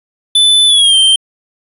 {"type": "tone with pitch glide", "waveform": "square", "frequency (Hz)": [3504, 3140], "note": ["A7", "G7"], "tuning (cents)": [-8, 2], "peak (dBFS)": -6, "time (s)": [0.35, 1.16], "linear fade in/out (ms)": 5, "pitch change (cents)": -190, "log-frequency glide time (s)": [0.67, 0.96], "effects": ["resampled to 32000 Hz"]}